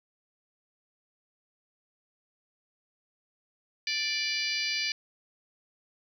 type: harmonic tone with a mistuned harmonic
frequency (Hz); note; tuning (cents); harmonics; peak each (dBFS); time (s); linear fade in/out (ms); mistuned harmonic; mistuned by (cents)
587.3; D5; 0; 3 / 4 / 5 / 6 / 7 / 8 / 9 / 10; -40 / -32 / -38 / -41 / -37 / -33 / -41 / -42; 3.87-4.92; 2; 9; -71
effects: 10-bit